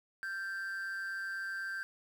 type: tone with amplitude modulation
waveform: triangle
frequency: 1568 Hz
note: G6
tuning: in tune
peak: -32 dBFS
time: 0.23-1.83 s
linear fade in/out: 0 ms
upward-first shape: sine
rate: 188 Hz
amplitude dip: 55%
effects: 10-bit